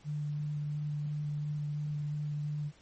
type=tone with vibrato; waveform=sine; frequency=148.3 Hz; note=D3; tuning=17 cents sharp; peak=-32 dBFS; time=0.04-2.72 s; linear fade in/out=50 ms; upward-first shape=square; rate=2.9 Hz; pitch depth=8 cents each way; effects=pink hiss -61 dBFS RMS until 2.81 s + MP3 32 kbps